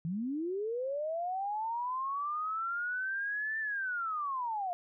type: linear two-way sweep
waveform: sine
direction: up then down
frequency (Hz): 155.3 to 1784 to 690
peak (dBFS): -32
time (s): 0.05-4.73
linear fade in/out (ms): 0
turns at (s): 3.59
effects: none